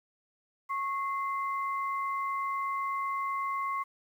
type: tone pair together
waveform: sine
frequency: 1098 / 2073 Hz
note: C#6 / C7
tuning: -17 / -17 cents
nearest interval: major seventh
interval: 1100 cents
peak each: -30 / -39 dBFS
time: 0.69-3.84 s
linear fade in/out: 20 ms
effects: 10-bit